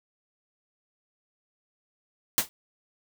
white noise with exponential decay, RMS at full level -18 dBFS, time 2.38-2.49 s, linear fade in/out 0 ms, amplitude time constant 23 ms, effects none

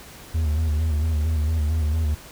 triangle tone with vibrato, 77.78 Hz, D#2, in tune, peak -17 dBFS, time 0.34-2.15 s, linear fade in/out 10 ms, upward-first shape square, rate 4.4 Hz, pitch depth 55 cents each way, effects pink hiss -43 dBFS RMS until 2.31 s

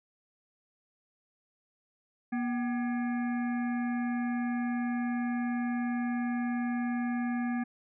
harmonic tone with a mistuned harmonic, 240 Hz, B3, 49 cents flat, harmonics 1 / 3 / 5 / 7 / 9 / 10, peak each -29 / -40 / -48 / -42 / -50 / -54 dBFS, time 2.32-7.64 s, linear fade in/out 10 ms, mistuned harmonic 3, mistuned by +100 cents, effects none

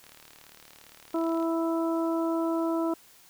click train, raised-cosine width 0.2 ms, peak -32 dBFS, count 53, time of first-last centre 0.04-1.427 s, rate 37.5 Hz
harmonic tone, 329.6 Hz, E4, in tune, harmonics 1 / 2 / 3 / 4, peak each -26 / -32 / -36 / -38 dBFS, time 1.14-2.94 s, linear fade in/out 5 ms
effects white hiss -56 dBFS RMS until 3.29 s

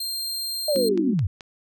sawtooth tone, 4186 Hz, C8, in tune, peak -24 dBFS, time 0-0.89 s, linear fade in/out 5 ms
sine linear sweep, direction down, 621 to 77.2 Hz, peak -19 dBFS, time 0.68-1.27 s, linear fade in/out 5 ms
sine chord, G major seventh, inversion none, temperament just, 196 / 245 / 294 / 367.5 Hz, G3 / B3 / D4 / F#4, 0 / -14 / +2 / -12 cents, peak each -29 / -30 / -30 / -30 dBFS, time 0.75-1.14 s, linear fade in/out 10 ms
click train, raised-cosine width 0.2 ms, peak -21 dBFS, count 4, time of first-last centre 0.76-1.408 s, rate 4.63 Hz
effects none

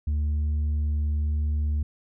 sine tone with tanh clipping, 74.9 Hz, D2, 35 cents sharp, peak -23 dBFS, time 0.07-1.83 s, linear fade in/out 5 ms, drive 3 dB, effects none

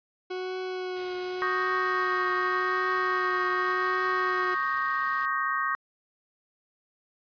40% pulse tone with vibrato, 367.5 Hz, F#4, 12 cents flat, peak -30 dBFS, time 0.3-4.55 s, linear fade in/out 10 ms, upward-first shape triangle, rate 0.87 Hz, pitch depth 20 cents each way
white noise, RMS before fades -45 dBFS, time 0.96-5.26 s, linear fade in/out 10 ms
sine chord, Eb dominant seventh, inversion third, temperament equal, 1108.7 / 1244.5 / 1568 / 1864.7 Hz, Db6 / Eb6 / G6 / Bb6, 0 / 0 / 0 / 0 cents, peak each -29 / -31 / -33 / -31 dBFS, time 1.42-5.75 s, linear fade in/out 0 ms
effects resampled to 11025 Hz

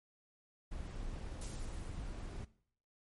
brown noise, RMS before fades -43 dBFS, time 0.71-2.45 s, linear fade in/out 10 ms
blue noise with exponential decay, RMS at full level -46 dBFS, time 1.41-2.47 s, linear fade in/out 5 ms, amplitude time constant 230 ms
effects noise-tail reverb RT60 0.6 s tail -19 dB re dry + MP3 48 kbps

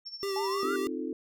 sine tone with tremolo, 5430 Hz, F8, 50 cents flat, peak -36 dBFS, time 0.05-0.65 s, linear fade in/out 20 ms, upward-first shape sine, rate 13 Hz, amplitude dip 75%
square tone with vibrato, 392 Hz, G4, in tune, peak -31 dBFS, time 0.23-0.87 s, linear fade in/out 0 ms, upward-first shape triangle, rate 6.6 Hz, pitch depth 35 cents each way
sine exponential sweep, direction up, 830.6 to 1480 Hz, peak -32 dBFS, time 0.36-0.76 s, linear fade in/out 2 ms
sine chord, F dominant seventh, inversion second, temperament equal, 261.6 / 311.1 / 349.2 / 440 Hz, C4 / Eb4 / F4 / A4, 0 / 0 / 0 / 0 cents, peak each -36 / -36 / -38 / -39 dBFS, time 0.63-1.13 s, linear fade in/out 2 ms
effects none

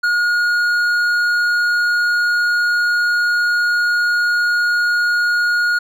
sine tone with hard clipping, 1437 Hz, F6, 49 cents sharp, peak -15 dBFS, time 0.03-5.79 s, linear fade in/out 10 ms, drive 6 dB, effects none

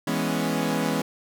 sawtooth chord, C# minor seventh, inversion first, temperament equal, 164.81 / 207.7 / 246.9 / 277.2 Hz, E3 / G#3 / B3 / C#4, 0 / 0 / 0 / 0 cents, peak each -25 dBFS, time 0.07-1.02 s, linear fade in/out 5 ms, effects none

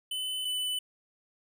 square tone pair in turn, 3021 / 2997 Hz, F#7 / F#7, +35 / +22 cents, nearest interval unison, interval 13 cents, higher first, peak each -32 / -30 dBFS, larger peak second, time 0.11-0.45 / 0.45-0.79 s, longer neither, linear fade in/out 5 ms, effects none

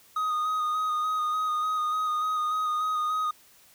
triangle tone with vibrato, 1244.5 Hz, D#6, in tune, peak -23 dBFS, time 0.16-3.31 s, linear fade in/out 5 ms, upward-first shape square, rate 3.4 Hz, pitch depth 18 cents each way, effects white hiss -57 dBFS RMS until 3.74 s

